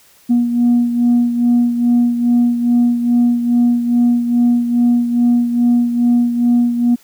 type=beating tone pair; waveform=sine; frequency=239.7 / 242.1 Hz; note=A#3 / B3; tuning=+48 / -34 cents; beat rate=2.4 Hz; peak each=-10 / -17 dBFS; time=0.29-6.96 s; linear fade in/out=20 ms; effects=tanh soft clip ceiling -6 dBFS + white hiss -49 dBFS RMS until 7.03 s